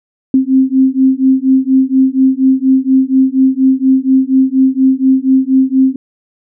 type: beating tone pair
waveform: sine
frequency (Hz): 261.6 / 265.8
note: C4 / C4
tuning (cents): 0 / +27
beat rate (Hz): 4.2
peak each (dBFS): -10 / -10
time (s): 0.34-5.96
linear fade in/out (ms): 2
effects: none